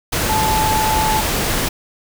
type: tone in noise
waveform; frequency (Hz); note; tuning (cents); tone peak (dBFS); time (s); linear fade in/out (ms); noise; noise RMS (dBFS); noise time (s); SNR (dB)
sine; 870; A5; -20; -16; 0.29-1.21; 10; pink; -19; 0.12-1.69; 0
effects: none